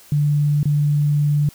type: tone with dropouts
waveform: sine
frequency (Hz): 146.83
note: D3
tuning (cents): 0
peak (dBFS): -14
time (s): 0.12-1.49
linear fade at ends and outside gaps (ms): 2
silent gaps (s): 0.631-0.655
effects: white hiss -47 dBFS RMS until 1.54 s